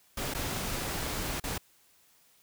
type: noise with dropouts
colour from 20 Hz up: pink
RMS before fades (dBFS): -34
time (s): 0.17-1.58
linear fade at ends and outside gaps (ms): 5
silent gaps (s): 0.339-0.347 / 1.4-1.438
effects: white hiss -64 dBFS RMS until 2.42 s